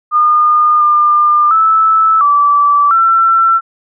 sine tone with pitch steps, 1217 / 1201 / 1311 / 1158 / 1345 Hz, D#6 / D6 / E6 / D6 / E6, -39 / +38 / -10 / -25 / +34 cents, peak -6 dBFS, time 0.11-3.61 s, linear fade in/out 50 ms, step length 700 ms, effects none

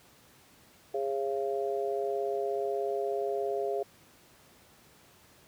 harmonic tone, 136.8 Hz, C#3, 23 cents flat, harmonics 3 / 4 / 5, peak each -31 / -36 / -34 dBFS, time 0.94-3.83 s, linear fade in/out 5 ms, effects pink hiss -59 dBFS RMS until 5.47 s + high-pass 80 Hz 12 dB/octave

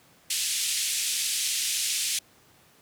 white band-pass noise, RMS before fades -28 dBFS, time 0.3-2.19 s, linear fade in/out 5 ms, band 2400 to 10000 Hz, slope 24 dB/octave, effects pink hiss -58 dBFS RMS until 2.81 s + high-pass 100 Hz 12 dB/octave

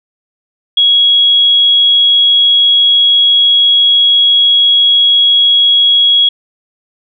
sine tone, 3322 Hz, G#7, in tune, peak -5 dBFS, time 0.77-6.29 s, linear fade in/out 5 ms, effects none

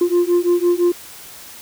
sine beating tone pair, 347.3 / 353.2 Hz, F4 / F4, -10 / +20 cents, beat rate 5.9 Hz, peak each -14 dBFS, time 0.01-0.92 s, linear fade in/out 5 ms, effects tanh soft clip ceiling -10 dBFS + white hiss -38 dBFS RMS until 1.61 s

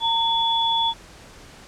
sine tone pair together, 915 / 3420 Hz, A#5 / A7, -32 / -50 cents, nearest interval octave + major seventh, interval 2282 cents, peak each -21 / -21 dBFS, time 0-0.94 s, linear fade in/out 50 ms, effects pink hiss -45 dBFS RMS until 1.67 s + low-pass 8000 Hz 12 dB/octave

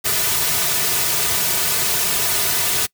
white noise with comb filter, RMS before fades -19 dBFS, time 0.04-2.87 s, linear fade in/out 20 ms, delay 3.7 ms, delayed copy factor -0.8, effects noise-tail reverb RT60 0.1 s tail -24 dB re dry

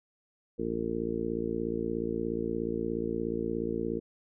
harmonic tone, 56.9 Hz, A#1, 41 cents flat, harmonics 1 / 2 / 3 / 4 / 5 / 6 / 7 / 8, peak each -44 / -46 / -40 / -36 / -39 / -35 / -38 / -35 dBFS, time 0.58-4 s, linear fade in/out 20 ms, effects none

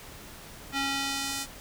square tone with band-pass filter sweep, 275 Hz, C#4, 14 cents flat, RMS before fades -31 dBFS, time 0.72-1.47 s, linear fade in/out 50 ms, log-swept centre 2600 to 8200 Hz, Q 0.72, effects pink hiss -46 dBFS RMS until 1.6 s

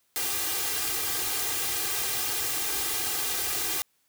white noise with comb filter, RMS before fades -29 dBFS, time 0.16-3.82 s, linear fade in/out 0 ms, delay 2.5 ms, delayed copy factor +0.85, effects white hiss -70 dBFS RMS until 4.08 s + high-pass 60 Hz 12 dB/octave

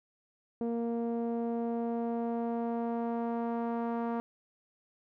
sawtooth tone with low-pass filter sweep, 233.1 Hz, A#3, in tune, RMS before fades -33 dBFS, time 0.61-4.2 s, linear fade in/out 0 ms, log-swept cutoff 520 to 1000 Hz, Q 1.6, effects none

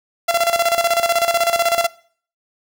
sawtooth tone with tremolo, 681 Hz, F5, 44 cents flat, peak -9 dBFS, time 0.28-1.87 s, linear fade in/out 10 ms, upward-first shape square, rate 16 Hz, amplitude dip 70%, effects noise-tail reverb RT60 0.5 s tail -21 dB re dry

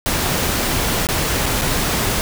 pink noise with dropouts, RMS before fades -19 dBFS, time 0.06-2.21 s, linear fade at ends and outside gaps 0 ms, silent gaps 1.069-1.088 / 1.458-1.462 / 1.613-1.618 s, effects none

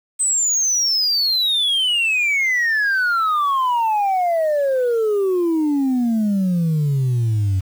sine exponential sweep, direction down, 8280 to 92.5 Hz, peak -13 dBFS, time 0.19-7.61 s, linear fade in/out 20 ms, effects tanh soft clip ceiling -14 dBFS + 7-bit

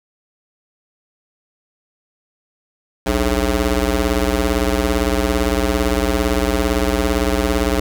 15% pulse ring-modulated tone, 121.9 Hz, B2, 22 cents flat, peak -6 dBFS, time 3.06-7.8 s, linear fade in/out 5 ms, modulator 174 Hz, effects none

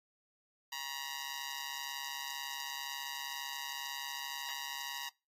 10% pulse tone with amplitude modulation, 953 Hz, A#5, 38 cents sharp, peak -27 dBFS, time 0.72-5.09 s, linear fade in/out 5 ms, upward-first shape sine, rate 142 Hz, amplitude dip 85%, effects noise-tail reverb RT60 0.3 s tail -26 dB re dry + AAC 48 kbps

